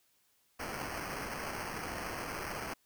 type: noise with sample-and-hold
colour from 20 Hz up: white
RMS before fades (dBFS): -40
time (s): 0.59-2.74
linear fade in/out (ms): 10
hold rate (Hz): 3675
effects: white hiss -72 dBFS RMS until 2.85 s